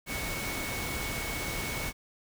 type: tone in noise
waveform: sine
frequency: 2217 Hz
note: C#7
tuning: in tune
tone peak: -38 dBFS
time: 0.06-1.93 s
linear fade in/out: 50 ms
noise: pink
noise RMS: -35 dBFS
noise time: 0.06-1.93 s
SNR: -6 dB
effects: none